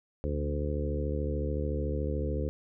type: harmonic tone with a mistuned harmonic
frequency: 73.7 Hz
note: D2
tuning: 7 cents sharp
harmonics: 1 / 2 / 3 / 4 / 5 / 6 / 7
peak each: -31 / -37 / -40 / -39 / -41 / -38 / -38 dBFS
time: 0.24-2.49 s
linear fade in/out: 0 ms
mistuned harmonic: 2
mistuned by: -26 cents
effects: none